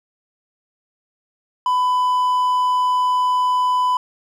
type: tone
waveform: triangle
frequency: 1000 Hz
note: B5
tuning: 21 cents sharp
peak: -13 dBFS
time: 1.66-3.97 s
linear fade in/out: 2 ms
effects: none